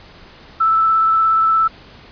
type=tone with vibrato; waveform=sine; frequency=1318.5 Hz; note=E6; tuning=in tune; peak=-11 dBFS; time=0.6-1.68 s; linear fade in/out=10 ms; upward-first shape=sine; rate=17 Hz; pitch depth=12 cents each way; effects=pink hiss -42 dBFS RMS until 2.11 s + resampled to 11025 Hz